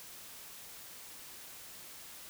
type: silence
effects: white hiss -50 dBFS RMS until 2.29 s